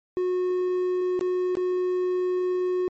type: tone with dropouts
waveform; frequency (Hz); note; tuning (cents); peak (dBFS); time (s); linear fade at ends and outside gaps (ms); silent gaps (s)
triangle; 364.2; F#4; -27; -20; 0.17-2.88; 0; 1.193-1.21 / 1.553-1.57
effects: MP3 32 kbps